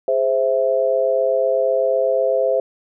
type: chord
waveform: sine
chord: Ab augmented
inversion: none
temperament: equal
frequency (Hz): 415.3 / 523.3 / 659.3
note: Ab4 / C5 / E5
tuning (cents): 0 / 0 / 0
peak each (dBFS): -23 / -17 / -20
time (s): 0.08-2.6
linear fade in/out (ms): 2
effects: none